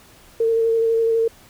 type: tone with vibrato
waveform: sine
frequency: 454.5 Hz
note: A#4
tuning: 44 cents flat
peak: -15 dBFS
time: 0.4-1.28 s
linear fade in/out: 5 ms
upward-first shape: square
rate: 12 Hz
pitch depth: 12 cents each way
effects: pink hiss -49 dBFS RMS until 1.49 s